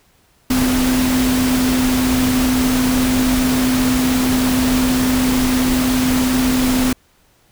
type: tone in noise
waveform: sine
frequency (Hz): 255.2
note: C4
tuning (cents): -43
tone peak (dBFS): -14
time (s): 0.5-6.93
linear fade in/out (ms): 5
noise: pink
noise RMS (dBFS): -21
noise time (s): 0.5-6.93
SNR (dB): +4
effects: pink hiss -56 dBFS RMS until 7.51 s